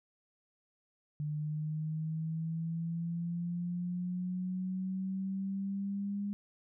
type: linear sweep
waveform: sine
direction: up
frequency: 149 to 203.2 Hz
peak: -33 dBFS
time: 1.2-6.33 s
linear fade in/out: 0 ms
effects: none